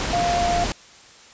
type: tone in noise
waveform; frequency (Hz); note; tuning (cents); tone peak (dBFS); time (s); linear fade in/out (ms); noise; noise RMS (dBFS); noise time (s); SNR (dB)
sine; 698.5; F5; 0; -19; 0.13-0.64; 0; pink; -25; 0-0.72; +3
effects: white hiss -47 dBFS RMS until 1.33 s + resampled to 16000 Hz